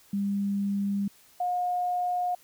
sine tone pair in turn, 200.1 / 717.2 Hz, G3 / F5, +36 / +46 cents, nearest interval octave + minor seventh, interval 2210 cents, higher second, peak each -25 dBFS, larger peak neither, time 0.13-1.08 / 1.4-2.35 s, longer neither, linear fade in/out 5 ms, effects white hiss -58 dBFS RMS until 2.43 s

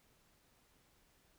silence, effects pink hiss -71 dBFS RMS until 1.38 s

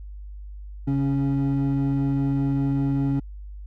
triangle tone pair together, 137.28 / 277.1 Hz, C#3 / C#4, -16 / -1 cents, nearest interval octave, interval 1215 cents, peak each -20 dBFS, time 0.87-3.2 s, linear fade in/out 10 ms, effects tanh soft clip ceiling -14 dBFS + added 50 Hz sine -35 dBFS peak until 3.66 s

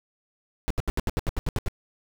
brown noise bursts, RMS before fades -24 dBFS, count 11, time 0.68-1.684 s, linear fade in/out 0 ms, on 24 ms, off 74 ms, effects none

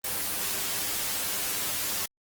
white noise with comb filter, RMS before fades -30 dBFS, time 0.04-2.06 s, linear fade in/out 5 ms, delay 10 ms, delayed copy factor +1, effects Opus 24 kbps

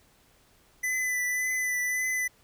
square tone with vibrato, 2000 Hz, B6, 21 cents sharp, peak -27 dBFS, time 0.83-2.28 s, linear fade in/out 10 ms, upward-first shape triangle, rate 1.8 Hz, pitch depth 23 cents each way, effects pink hiss -62 dBFS RMS until 2.43 s

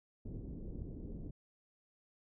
pink low-pass noise, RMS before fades -45 dBFS, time 0.25-1.31 s, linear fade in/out 5 ms, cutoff 380 Hz, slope 24 dB/octave
clicks, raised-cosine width 5 ms, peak -33 dBFS, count 3, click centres 0.703 / 0.756 / 0.82 s
effects none

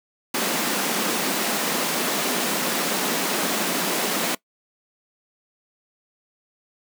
pink high-pass noise, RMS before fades -24 dBFS, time 0.34-4.35 s, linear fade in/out 5 ms, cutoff 180 Hz, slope 48 dB/octave, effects noise-tail reverb RT60 0.1 s tail -21 dB re dry

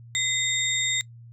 sine tone cluster, 2041 / 3684 / 7400 Hz, C7 / A#7 / A#8, -44 / -21 / -14 cents, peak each -27 / -26 / -27 dBFS, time 0.15-1.01 s, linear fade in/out 0 ms, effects noise-tail reverb RT60 0.1 s tail -23 dB re dry + added 117 Hz sine -43 dBFS peak until 1.32 s

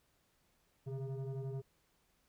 sine tone with frequency modulation, 130.81 Hz, C3, in tune, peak -36 dBFS, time 0.86-1.62 s, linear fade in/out 20 ms, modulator 273 Hz, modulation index 0.92, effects tanh soft clip ceiling -37 dBFS + pink hiss -75 dBFS RMS until 2.28 s

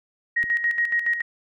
sine tone with tremolo, 1885 Hz, A#6, 19 cents sharp, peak -18 dBFS, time 0.36-1.22 s, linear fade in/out 10 ms, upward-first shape square, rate 7.1 Hz, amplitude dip 60%
click, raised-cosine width 3 ms, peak -27 dBFS, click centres 0.44 s
effects none

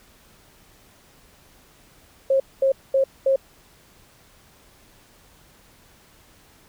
sine tone bursts, 538 Hz, C5, 48 cents sharp, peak -15 dBFS, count 4, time 2.3-3.36 s, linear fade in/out 5 ms, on 100 ms, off 220 ms, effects pink hiss -54 dBFS RMS until 6.68 s

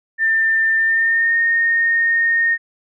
sine tone with pitch glide, 1793 to 1843.4 Hz, A6 to A#6, +32 to -20 cents, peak -13 dBFS, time 0.18-2.58 s, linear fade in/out 50 ms, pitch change +48 cents, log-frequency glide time 0.77-1.37 s, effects none

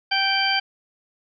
harmonic tone, 781 Hz, G5, 7 cents flat, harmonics 1 / 2 / 3 / 4 / 6, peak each -25 / -25 / -25 / -25 / -25 dBFS, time 0.11-0.6 s, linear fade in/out 10 ms, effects none

